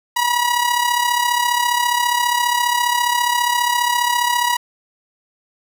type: tone with amplitude modulation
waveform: sawtooth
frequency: 966 Hz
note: B5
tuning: 39 cents flat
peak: -9 dBFS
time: 0.16-4.57 s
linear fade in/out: 10 ms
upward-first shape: sine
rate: 34.8 Hz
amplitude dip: 60%
effects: none